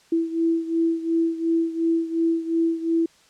sine beating tone pair, 329.6 / 332.4 Hz, E4 / E4, 0 / +15 cents, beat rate 2.8 Hz, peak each -21 / -25 dBFS, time 0.12-3.06 s, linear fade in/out 5 ms, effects white hiss -56 dBFS RMS until 3.29 s + low-pass 7000 Hz 12 dB/octave

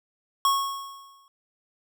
square tone with exponential decay, 1100 Hz, C#6, 14 cents flat, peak -18 dBFS, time 0.45-1.28 s, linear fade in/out 1 ms, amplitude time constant 180 ms, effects none

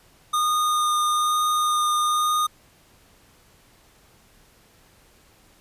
square tone with vibrato, 1223 Hz, D#6, 30 cents flat, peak -20 dBFS, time 0.33-2.47 s, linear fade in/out 10 ms, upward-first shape sine, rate 1.1 Hz, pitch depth 9 cents each way, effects pink hiss -56 dBFS RMS until 5.6 s + resampled to 32000 Hz

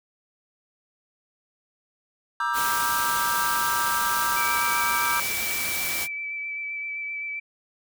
triangle chord, E half-diminished seventh, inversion second, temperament just, 949.3 / 1186.7 / 1318.5 / 1582.2 Hz, Bb5 / D6 / E6 / G6, +31 / +18 / 0 / +16 cents, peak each -27 dBFS, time 2.4-5.2 s, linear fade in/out 2 ms
white noise, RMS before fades -29 dBFS, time 2.53-6.08 s, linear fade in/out 50 ms
sine tone with vibrato, 2314 Hz, D7, 26 cents flat, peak -29 dBFS, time 4.36-7.4 s, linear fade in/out 10 ms, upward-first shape sine, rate 7.7 Hz, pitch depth 16 cents each way
effects none

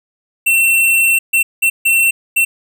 square tone bursts at uneven times, 2705 Hz, E7, 44 cents sharp, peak -10 dBFS, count 5, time 0.46-1.19 / 1.33-1.43 / 1.62-1.7 / 1.85-2.11 / 2.36-2.45 s, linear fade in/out 10 ms, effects none

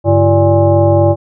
sine tone with frequency modulation, 339.5 Hz, F4, 49 cents flat, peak -6 dBFS, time 0.04-1.16 s, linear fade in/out 50 ms, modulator 241 Hz, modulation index 1.6, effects none

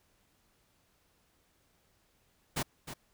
pink noise with echo, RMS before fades -33 dBFS, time 2.56-2.63 s, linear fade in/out 10 ms, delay 310 ms, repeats 1, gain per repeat -10 dB, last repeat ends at 2.94 s, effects pink hiss -71 dBFS RMS until 3.13 s

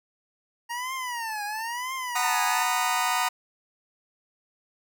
25% pulse tone with vibrato, 932.3 Hz, A#5, in tune, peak -26 dBFS, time 0.69-2.65 s, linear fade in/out 20 ms, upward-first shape triangle, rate 1 Hz, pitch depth 230 cents each way
sawtooth chord, B major seventh, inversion second, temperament just, 740.8 / 926 / 987.8 / 1234.7 Hz, F#5 / A#5 / B5 / D#6, +2 / -12 / 0 / -14 cents, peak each -25 dBFS, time 2.15-3.29 s, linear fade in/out 10 ms
effects none

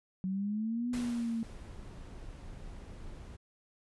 sine exponential two-way sweep, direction up then down, 185 to 246.9 to 225.8 Hz, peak -31 dBFS, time 0.24-1.43 s, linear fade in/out 0 ms, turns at 0.91 s
pink noise with exponential decay, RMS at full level -42 dBFS, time 0.93-2.08 s, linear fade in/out 5 ms, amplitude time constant 250 ms
brown noise, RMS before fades -46 dBFS, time 1.42-3.37 s, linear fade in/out 20 ms
effects resampled to 24000 Hz

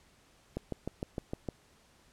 click train, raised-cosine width 2 ms, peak -21 dBFS, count 7, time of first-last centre 0.57-1.487 s, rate 6.54 Hz, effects pink hiss -64 dBFS RMS until 2.12 s + low-pass 10000 Hz 12 dB/octave

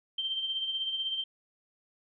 sine tone with tremolo, 3136 Hz, G7, in tune, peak -28 dBFS, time 0.18-1.24 s, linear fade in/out 5 ms, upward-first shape sine, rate 16 Hz, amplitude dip 50%, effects none

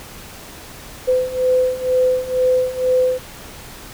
sine beating tone pair, 507 / 509.1 Hz, B4 / C5, +45 / -47 cents, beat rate 2.1 Hz, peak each -19 / -16 dBFS, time 1.07-3.19 s, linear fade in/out 20 ms, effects pink hiss -37 dBFS RMS until 3.93 s

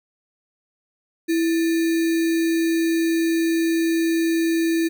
sine tone with sample-and-hold, 329.6 Hz, E4, in tune, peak -17 dBFS, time 1.28-4.89 s, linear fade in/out 20 ms, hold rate 2100 Hz, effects none

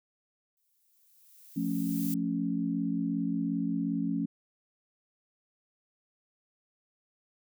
violet noise with exponential growth, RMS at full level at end -37 dBFS, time 0.57-2.14 s, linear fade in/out 1 ms, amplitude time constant 340 ms
sine chord, F augmented, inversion none, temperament equal, 174.61 / 220 / 277.2 Hz, F3 / A3 / C#4, 0 / 0 / 0 cents, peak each -33 / -33 / -31 dBFS, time 1.56-4.26 s, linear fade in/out 10 ms
effects none

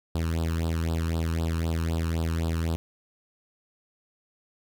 sawtooth tone with flanger, 82.1 Hz, E2, 6 cents flat, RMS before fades -27 dBFS, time 0.15-2.76 s, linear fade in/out 0 ms, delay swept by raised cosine 0.23 to 0.75 ms, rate 3.9 Hz, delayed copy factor +0.95, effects none

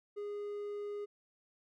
triangle tone, 411.6 Hz, G#4, 16 cents flat, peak -36 dBFS, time 0.16-1.06 s, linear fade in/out 20 ms, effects none

